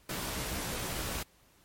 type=noise with comb filter; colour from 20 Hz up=pink; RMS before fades=-36 dBFS; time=0.09-1.23 s; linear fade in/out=5 ms; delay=16 ms; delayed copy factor=+0.5; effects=pink hiss -64 dBFS RMS until 1.64 s + MP3 64 kbps